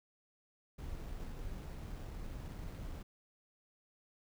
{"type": "noise with sample-and-hold", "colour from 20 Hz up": "brown", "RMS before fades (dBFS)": -44, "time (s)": [0.78, 3.03], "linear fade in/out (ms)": 10, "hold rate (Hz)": 6300, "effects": []}